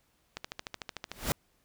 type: click train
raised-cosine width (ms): 0.2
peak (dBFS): -19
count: 11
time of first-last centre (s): 0.37-1.116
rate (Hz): 13.4
type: noise with exponential growth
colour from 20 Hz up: pink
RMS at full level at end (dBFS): -26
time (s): 1.09-1.32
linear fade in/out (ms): 0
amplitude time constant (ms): 50
effects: pink hiss -71 dBFS RMS until 1.64 s